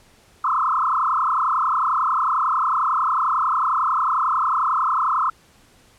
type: tone with frequency modulation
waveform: sine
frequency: 1174.7 Hz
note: D6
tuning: in tune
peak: -17 dBFS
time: 0.44-5.3 s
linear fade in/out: 5 ms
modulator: 31.1 Hz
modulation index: 5.3
effects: pink hiss -54 dBFS RMS until 5.98 s + low-pass 11000 Hz 12 dB/octave